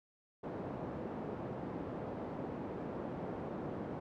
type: band-pass noise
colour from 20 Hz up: pink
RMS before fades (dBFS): -42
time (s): 0.43-4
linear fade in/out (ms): 10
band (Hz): 160 to 690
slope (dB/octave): 12
effects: none